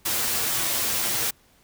white noise with comb filter, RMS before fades -25 dBFS, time 0.05-1.31 s, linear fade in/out 10 ms, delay 8.8 ms, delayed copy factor +0.55, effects pink hiss -59 dBFS RMS until 1.63 s

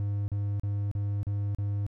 triangle tone bursts, 101.6 Hz, G#2, 38 cents flat, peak -25 dBFS, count 6, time 0-1.865 s, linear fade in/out 0 ms, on 280 ms, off 37 ms, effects none

